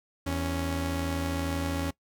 sawtooth tone pair together, 82.41 / 277.2 Hz, E2 / C#4, 0 / 0 cents, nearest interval octave + major sixth, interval 2100 cents, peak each -27 / -27 dBFS, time 0.26-1.91 s, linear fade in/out 10 ms, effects noise-tail reverb RT60 0.1 s tail -21 dB re dry

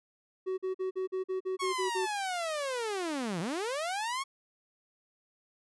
triangle tone bursts, 375.4 Hz, F#4, 25 cents sharp, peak -28 dBFS, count 10, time 0.46-2.065 s, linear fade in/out 20 ms, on 120 ms, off 45 ms
sawtooth linear two-way sweep, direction down then up, 1116 to 155.56 to 1116 Hz, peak -28 dBFS, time 1.59-4.24 s, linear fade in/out 20 ms, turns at 3.4 s
effects resampled to 24000 Hz

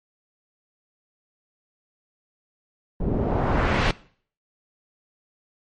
pink noise with low-pass filter sweep, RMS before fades -22 dBFS, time 3-3.91 s, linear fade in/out 2 ms, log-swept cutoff 300 to 3300 Hz, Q 1.1, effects noise-tail reverb RT60 0.5 s tail -20 dB re dry + MP3 48 kbps

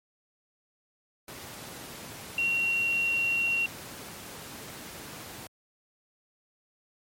sine tone in noise, 2745 Hz, F7, 31 cents flat, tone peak -24 dBFS, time 2.38-3.66 s, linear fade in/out 2 ms, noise pink, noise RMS -42 dBFS, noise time 1.28-5.47 s, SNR +15 dB, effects high-pass 100 Hz 12 dB/octave + MP3 64 kbps

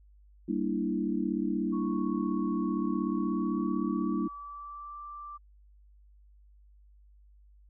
sine chord, E half-diminished seventh, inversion first, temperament equal, 196 / 233.1 / 293.7 / 329.6 Hz, G3 / Bb3 / D4 / E4, 0 / 0 / 0 / 0 cents, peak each -33 dBFS, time 0.48-4.28 s, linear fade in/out 10 ms
sine tone with pitch glide, 1108.7 to 1174.6 Hz, C#6 to D6, 0 to 0 cents, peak -40 dBFS, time 1.72-5.38 s, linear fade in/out 20 ms, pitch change +100 cents, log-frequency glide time 3.09-4.99 s
effects added 50 Hz sine -55 dBFS peak until 7.69 s

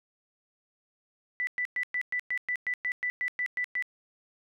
sine tone bursts, 1982 Hz, B6, 6 cents sharp, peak -27 dBFS, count 14, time 1.4-3.824 s, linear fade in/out 0 ms, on 71 ms, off 110 ms, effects none

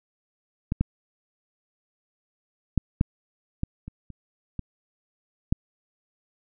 clicks, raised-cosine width 5 ms, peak -12 / -9 / -7 / -7 / -13 / -24 / -28 / -18 / -8 dBFS, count 9, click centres 0.721 / 0.81 / 2.777 / 3.011 / 3.634 / 3.88 / 4.103 / 4.593 / 5.525 s, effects none

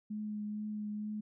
sine tone with vibrato, 210.9 Hz, G#3, 27 cents sharp, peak -36 dBFS, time 0.1-1.21 s, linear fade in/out 10 ms, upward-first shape triangle, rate 2.2 Hz, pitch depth 16 cents each way, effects none

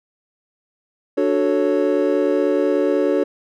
triangle chord, D major seventh, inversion none, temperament equal, 293.7 / 370 / 440 / 554.4 Hz, D4 / F#4 / A4 / C#5, 0 / 0 / 0 / 0 cents, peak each -19 dBFS, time 1.17-3.24 s, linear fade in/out 10 ms, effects none

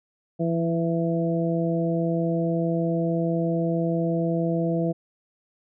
harmonic tone with a mistuned harmonic, 166.3 Hz, E3, 16 cents sharp, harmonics 1 / 2 / 3 / 4, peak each -24 / -27 / -29 / -30 dBFS, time 0.39-4.93 s, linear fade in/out 20 ms, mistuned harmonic 1, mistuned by +18 cents, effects none

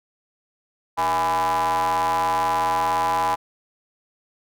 square ring-modulated tone, 87.31 Hz, F2, in tune, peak -17 dBFS, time 0.97-3.36 s, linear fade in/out 20 ms, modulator 912 Hz, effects none

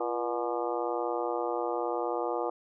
harmonic tone with a mistuned harmonic, 120.7 Hz, B2, 39 cents flat, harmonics 3 / 4 / 5 / 6 / 7 / 8 / 9 / 10, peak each -35 / -33 / -38 / -36 / -37 / -43 / -42 / -40 dBFS, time 0-2.5 s, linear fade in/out 5 ms, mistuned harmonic 3, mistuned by -79 cents, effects none

